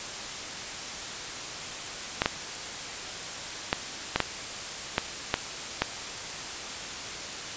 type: clicks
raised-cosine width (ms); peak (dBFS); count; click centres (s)
0.3; -6; 8; 2.219 / 2.259 / 3.729 / 4.16 / 4.203 / 4.981 / 5.341 / 5.82
effects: white hiss -36 dBFS RMS until 7.56 s + resampled to 16000 Hz

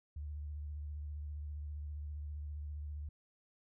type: tone with vibrato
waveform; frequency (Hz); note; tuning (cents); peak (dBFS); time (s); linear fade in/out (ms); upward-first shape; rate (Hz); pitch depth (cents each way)
sine; 74.1; D2; +16; -40; 0.16-3.09; 5; sine; 15; 45
effects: none

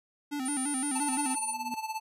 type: tone with vibrato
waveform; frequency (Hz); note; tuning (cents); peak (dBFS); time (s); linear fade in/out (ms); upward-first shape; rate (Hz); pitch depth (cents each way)
square; 274.5; C#4; -17; -32; 0.31-1.36; 20; square; 5.8; 100
type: tone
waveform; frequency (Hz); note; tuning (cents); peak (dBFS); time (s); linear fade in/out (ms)
sine; 9260; D9; -25; -32; 0.45-1.54; 10
type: tone with tremolo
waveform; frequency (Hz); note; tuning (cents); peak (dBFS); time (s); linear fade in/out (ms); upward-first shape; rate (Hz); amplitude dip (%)
square; 878; A5; -4; -31; 0.95-2; 10; sine; 17; 75
type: tone with exponential growth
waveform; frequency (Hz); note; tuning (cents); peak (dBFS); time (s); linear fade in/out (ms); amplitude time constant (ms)
sine; 242.5; B3; -31; -35; 1.18-1.74; 0; 120
effects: resampled to 32000 Hz

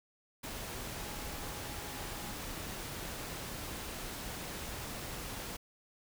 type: tone in noise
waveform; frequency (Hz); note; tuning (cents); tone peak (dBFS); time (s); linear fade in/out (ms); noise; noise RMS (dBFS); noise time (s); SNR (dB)
sine; 830.6; G#5; 0; -53; 0.98-2.33; 10; pink; -42; 0.43-5.57; -14
effects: none

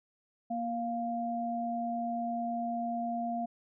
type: tone pair together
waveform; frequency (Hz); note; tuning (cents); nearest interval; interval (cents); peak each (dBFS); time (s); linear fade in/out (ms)
sine; 235.9 / 698.5; A#3 / F5; +21 / 0; octave + perfect fifth; 1879; -35 / -33; 0.5-3.46; 10
effects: none

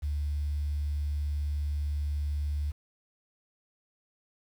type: tone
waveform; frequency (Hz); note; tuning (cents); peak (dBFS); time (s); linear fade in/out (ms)
sine; 73.42; D2; 0; -27; 0.02-2.72; 20
effects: tanh soft clip ceiling -23 dBFS + 9-bit

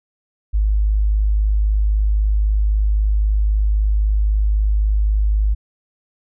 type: tone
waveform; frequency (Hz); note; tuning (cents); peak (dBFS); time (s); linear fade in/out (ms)
sine; 51.9; G#1; 0; -13; 0.53-5.55; 20
effects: none

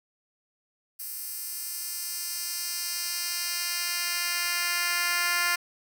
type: tone with high-pass filter sweep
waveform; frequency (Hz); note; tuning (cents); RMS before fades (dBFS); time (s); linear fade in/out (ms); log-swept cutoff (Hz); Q
10% pulse; 349.2; F4; 0; -30; 0.99-5.56; 10; 11000 to 1600; 0.82
effects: none

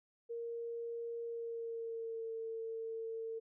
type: tone with pitch glide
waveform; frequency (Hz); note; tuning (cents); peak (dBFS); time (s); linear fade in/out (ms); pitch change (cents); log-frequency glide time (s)
sine; 466.2 to 451.1; A#4 to A4; 0 to +43; -39; 0.29-3.4; 20; -57; 1.24-2.32
effects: none

